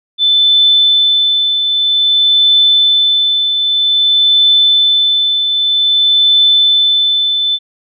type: tone with tremolo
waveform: sine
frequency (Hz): 3520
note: A7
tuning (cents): 0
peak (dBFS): -5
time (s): 0.18-7.59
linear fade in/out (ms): 50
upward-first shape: triangle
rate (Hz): 0.52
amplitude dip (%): 50
effects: none